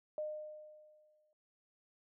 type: tone with exponential decay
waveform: sine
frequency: 610 Hz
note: D#5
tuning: 34 cents flat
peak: -35 dBFS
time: 0.18-1.33 s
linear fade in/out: 1 ms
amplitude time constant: 250 ms
effects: none